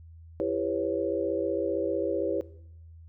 sine chord, C# half-diminished seventh, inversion first, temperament just, 332.6 / 399.1 / 498.9 / 554.4 Hz, E4 / G4 / B4 / C#5, +16 / +31 / +17 / 0 cents, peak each -31 dBFS, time 0.4-2.41 s, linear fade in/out 0 ms, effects noise-tail reverb RT60 0.8 s tail -19 dB re dry + added 82 Hz sine -46 dBFS peak until 3.08 s

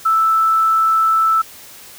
sine tone, 1318.5 Hz, E6, in tune, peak -11 dBFS, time 0.05-1.42 s, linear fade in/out 10 ms, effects white hiss -39 dBFS RMS until 1.98 s

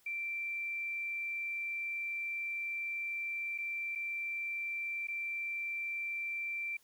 sine tone with dropouts, 2349 Hz, D7, in tune, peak -35 dBFS, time 0.06-6.77 s, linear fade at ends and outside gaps 5 ms, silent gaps 3.579-3.584 / 3.952-3.956 / 5.072-5.083 s, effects white hiss -68 dBFS RMS until 6.83 s

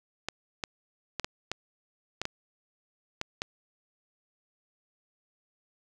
clicks, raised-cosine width 0.2 ms, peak -14 dBFS, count 9, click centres 0.286 / 0.638 / 1.197 / 1.245 / 1.516 / 2.216 / 2.254 / 3.214 / 3.419 s, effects none

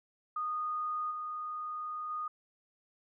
sine tone with level steps, 1233 Hz, D#6, 16 cents flat, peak -32 / -36 / -34 dBFS, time 0.36-2.28 s, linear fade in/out 5 ms, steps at 1.1 / 2.09 s, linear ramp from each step 20 ms, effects none

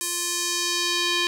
square tone with band-pass filter sweep, 349.2 Hz, F4, in tune, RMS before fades -25 dBFS, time 0.01-1.27 s, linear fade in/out 0 ms, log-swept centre 9200 to 3400 Hz, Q 1.4, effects none

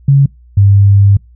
sine tone pair in turn, 138.9 / 99.79 Hz, C#3 / G2, +4 / +31 cents, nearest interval tritone, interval 573 cents, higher first, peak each -3 dBFS, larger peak neither, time 0.08-0.26 / 0.57-1.17 s, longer second, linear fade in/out 5 ms, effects noise-tail reverb RT60 0.2 s tail -25 dB re dry + added 60 Hz sine -38 dBFS peak until 1.35 s

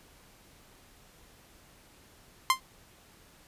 sawtooth tone with exponential decay, 1046.5 Hz, C6, in tune, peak -13 dBFS, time 2.5-2.6 s, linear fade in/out 1 ms, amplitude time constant 21 ms, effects pink hiss -58 dBFS RMS until 3.47 s + resampled to 32000 Hz

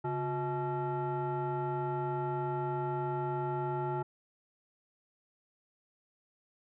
sine tone with frequency modulation, 361.6 Hz, F#4, 40 cents flat, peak -30 dBFS, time 0.04-4.03 s, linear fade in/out 10 ms, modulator 500 Hz, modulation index 1.4, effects tanh soft clip ceiling -26 dBFS

